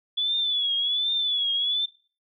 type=tone with vibrato; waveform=sine; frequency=3430 Hz; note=A7; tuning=45 cents flat; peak=-22 dBFS; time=0.17-1.86 s; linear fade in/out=10 ms; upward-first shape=triangle; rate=1.3 Hz; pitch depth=98 cents each way; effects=noise-tail reverb RT60 0.4 s tail -20 dB re dry